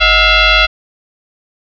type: tone with frequency modulation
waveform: sine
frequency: 630 Hz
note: D#5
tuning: 21 cents sharp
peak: -6 dBFS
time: 0-0.67 s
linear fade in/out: 20 ms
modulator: 683 Hz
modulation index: 4.8
effects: none